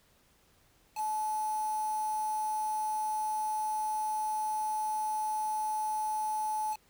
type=tone with quantisation; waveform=sine; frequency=860 Hz; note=A5; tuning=40 cents flat; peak=-30 dBFS; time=0.95-6.77 s; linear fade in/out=50 ms; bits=7; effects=pink hiss -66 dBFS RMS until 6.89 s